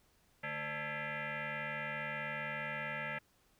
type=tone with frequency modulation; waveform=sine; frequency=146.9 Hz; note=D3; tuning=1 cent sharp; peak=-37 dBFS; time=0.43-3.19 s; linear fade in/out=10 ms; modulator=369 Hz; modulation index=6.4; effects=pink hiss -71 dBFS RMS until 3.59 s